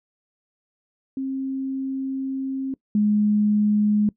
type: tone pair in turn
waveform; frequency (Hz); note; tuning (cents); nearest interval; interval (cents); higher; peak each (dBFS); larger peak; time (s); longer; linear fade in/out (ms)
sine; 267.1 / 209.3; C4 / G#3; +36 / +14; major third; 422; first; -24 / -16; second; 1.17-2.74 / 2.95-4.09; first; 2
effects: noise-tail reverb RT60 0.1 s tail -22 dB re dry